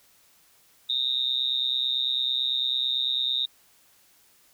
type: tone with amplitude modulation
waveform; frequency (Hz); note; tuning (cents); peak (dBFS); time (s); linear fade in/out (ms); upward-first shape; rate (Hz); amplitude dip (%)
sine; 3729; A#7; 0; -19; 0.89-3.46; 10; sine; 129; 100
effects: white hiss -60 dBFS RMS until 4.53 s